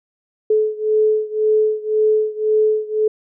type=beating tone pair; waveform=sine; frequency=430 / 431.9 Hz; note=A4 / A4; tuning=-40 / -32 cents; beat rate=1.9 Hz; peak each=-16 / -18 dBFS; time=0.5-3.08 s; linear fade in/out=5 ms; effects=none